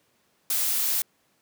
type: noise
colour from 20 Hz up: blue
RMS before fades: -25 dBFS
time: 0.5-1.02 s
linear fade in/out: 2 ms
effects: pink hiss -67 dBFS RMS until 1.41 s + high-pass 150 Hz 12 dB/octave